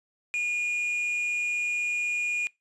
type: tone with quantisation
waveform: triangle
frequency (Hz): 2436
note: D#7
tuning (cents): -37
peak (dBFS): -24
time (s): 0.34-2.47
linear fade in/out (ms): 0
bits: 7
effects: noise-tail reverb RT60 0.2 s tail -23 dB re dry + resampled to 24000 Hz